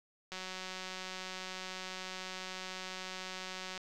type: click train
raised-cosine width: 0.2 ms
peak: -25 dBFS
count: 644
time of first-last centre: 0.32-3.777 s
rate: 186 Hz
effects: none